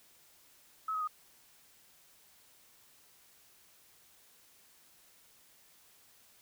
sine tone with pitch steps, 1290 / 1264.9 / 1240.3 Hz, E6 / D#6 / D#6, -38 / +28 / -6 cents, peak -32 dBFS, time 0.88-1.075 s, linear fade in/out 5 ms, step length 65 ms, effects white hiss -63 dBFS RMS until 6.41 s

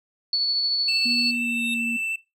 sine tone with tremolo, 4435 Hz, C#8, in tune, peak -18 dBFS, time 0.33-1.31 s, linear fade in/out 2 ms, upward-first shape triangle, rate 13 Hz, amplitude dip 25%
triangle tone with vibrato, 2658 Hz, E7, 14 cents sharp, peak -23 dBFS, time 0.88-2.16 s, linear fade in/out 5 ms, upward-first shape sine, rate 13 Hz, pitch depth 9 cents each way
sine tone with pitch glide, 240 to 233.8 Hz, B3 to A#3, -49 to +5 cents, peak -27 dBFS, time 1.05-1.97 s, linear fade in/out 10 ms, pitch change -46 cents, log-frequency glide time 1.38-1.64 s
square tone with exponential growth, 3706 Hz, A#7, 11 cents flat, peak -28 dBFS, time 1.14-1.74 s, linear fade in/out 2 ms, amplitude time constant 130 ms
effects noise-tail reverb RT60 0.2 s tail -17 dB re dry + resampled to 32000 Hz

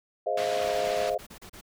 sine chord, F minor seventh, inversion first, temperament just, 419.1 / 523.8 / 628.6 / 698.5 Hz, Ab4 / C5 / Eb5 / F5, +16 / +2 / +18 / 0 cents, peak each -34 / -31 / -29 / -30 dBFS, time 0.26-1.18 s, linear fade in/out 10 ms
white band-pass noise, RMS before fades -37 dBFS, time 0.37-1.1 s, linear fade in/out 5 ms, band 130 to 3600 Hz, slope 12 dB/octave
pink noise bursts, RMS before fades -46 dBFS, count 9, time 0.61-1.612 s, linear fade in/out 10 ms, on 82 ms, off 33 ms
effects none

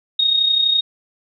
sine tone with amplitude modulation, 3729 Hz, A#7, in tune, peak -11 dBFS, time 0.19-0.81 s, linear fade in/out 5 ms, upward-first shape sine, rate 32 Hz, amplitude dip 55%, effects none

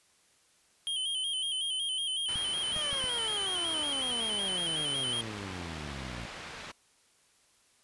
square tone with vibrato, 3136 Hz, G7, in tune, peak -31 dBFS, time 0.87-5.21 s, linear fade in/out 0 ms, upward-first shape square, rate 5.4 Hz, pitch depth 51 cents each way
white low-pass noise, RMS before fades -44 dBFS, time 2.28-6.72 s, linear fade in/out 10 ms, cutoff 2900 Hz, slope 12 dB/octave
clicks, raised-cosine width 5 ms, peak -30 dBFS, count 4, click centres 2.357 / 2.764 / 2.93 / 3.041 s
15% pulse exponential sweep, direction down, 630 to 55.6 Hz, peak -33 dBFS, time 2.75-6.26 s, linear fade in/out 10 ms
effects white hiss -66 dBFS RMS until 7.83 s + resampled to 24000 Hz

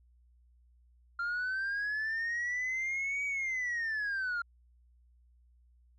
sine linear two-way sweep, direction up then down, 1384 to 2275 to 1384 Hz, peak -29 dBFS, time 1.19-4.42 s, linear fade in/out 5 ms, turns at 3.25 s, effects tanh soft clip ceiling -30 dBFS + added 60 Hz sine -61 dBFS peak until 5.98 s

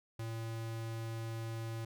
square tone, 113.5 Hz, A#2, 46 cents flat, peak -39 dBFS, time 0.19-1.85 s, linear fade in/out 5 ms, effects none

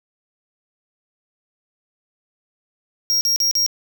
square tone bursts, 5600 Hz, F8, 4 cents sharp, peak -16 dBFS, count 4, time 3.1-3.663 s, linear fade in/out 0 ms, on 110 ms, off 41 ms, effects none

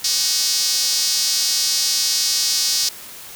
square tone with high-pass filter, 169.9 Hz, F3, 47 cents flat, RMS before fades -19 dBFS, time 0.04-2.89 s, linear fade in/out 5 ms, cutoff 5000 Hz, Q 3, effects white hiss -37 dBFS RMS until 3.35 s

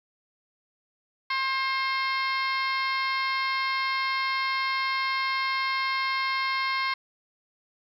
harmonic tone, 532 Hz, C5, 29 cents sharp, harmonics 2 / 3 / 4 / 5 / 6 / 7 / 8 / 9 / 10, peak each -28 / -35 / -29 / -41 / -40 / -41 / -36 / -43 / -44 dBFS, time 1.3-6.94 s, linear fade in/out 5 ms, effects 10-bit

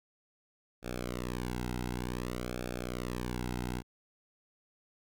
sawtooth tone with flanger, 61.2 Hz, B1, 15 cents flat, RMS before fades -37 dBFS, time 0.82-3.83 s, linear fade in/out 50 ms, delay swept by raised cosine 1 to 1.73 ms, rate 0.54 Hz, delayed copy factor -1, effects none

